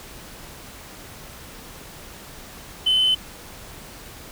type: tone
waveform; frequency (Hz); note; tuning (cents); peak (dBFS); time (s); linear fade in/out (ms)
sine; 3042; F#7; +47; -14; 2.86-3.15; 10
effects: tanh soft clip ceiling -13 dBFS + pink hiss -41 dBFS RMS until 4.31 s